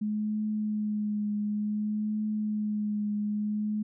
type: tone with vibrato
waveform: sine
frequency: 210.9 Hz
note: G#3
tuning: 27 cents sharp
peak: -27 dBFS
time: 0.01-3.83 s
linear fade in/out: 10 ms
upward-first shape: triangle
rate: 0.56 Hz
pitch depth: 25 cents each way
effects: none